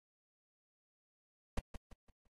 brown noise with echo, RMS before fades -29 dBFS, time 1.57-1.59 s, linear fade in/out 5 ms, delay 170 ms, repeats 4, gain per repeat -9 dB, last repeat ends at 2.27 s, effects AAC 32 kbps

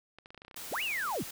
clicks, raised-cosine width 0.3 ms, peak -33 dBFS, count 12, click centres 0.186 / 0.259 / 0.305 / 0.346 / 0.377 / 0.419 / 0.449 / 0.481 / 0.512 / 0.544 / 0.576 / 0.617 s
white noise, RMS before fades -43 dBFS, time 0.56-1.31 s, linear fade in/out 5 ms
sine linear two-way sweep, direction up then down, 46.22 to 2960 to 46.22 Hz, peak -31 dBFS, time 0.71-1.24 s, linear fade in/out 20 ms, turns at 0.83 s
effects none

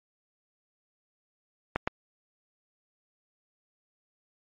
clicks, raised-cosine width 0.5 ms, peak -11 dBFS, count 2, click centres 1.76 / 1.875 s, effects MP3 48 kbps

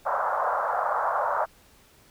pink band-pass noise, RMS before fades -26 dBFS, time 0.05-1.46 s, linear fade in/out 20 ms, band 580 to 1400 Hz, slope 48 dB/octave, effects pink hiss -57 dBFS RMS until 2.1 s

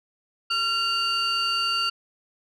sine tone cluster, 1371 / 2799 / 4565 Hz, F6 / F7 / D8, -32 / +3 / -50 cents, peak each -25 dBFS, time 0.5-1.9 s, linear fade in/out 10 ms, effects tanh soft clip ceiling -17 dBFS

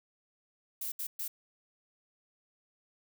violet noise bursts at uneven times, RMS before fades -37 dBFS, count 3, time 0.81-0.92 / 0.99-1.07 / 1.19-1.28 s, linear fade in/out 5 ms, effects none

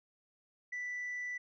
sine tone, 1975.5 Hz, B6, in tune, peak -35 dBFS, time 0.72-1.38 s, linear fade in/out 10 ms, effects tanh soft clip ceiling -35 dBFS

